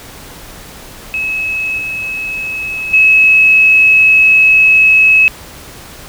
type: tone with level steps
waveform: sine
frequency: 2576 Hz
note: E7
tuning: 41 cents flat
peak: -14 / -17 / -4 dBFS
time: 1.14-5.28 s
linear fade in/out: 0 ms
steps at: 1.78 / 2.93 s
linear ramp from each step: 10 ms
effects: pink hiss -33 dBFS RMS until 6.08 s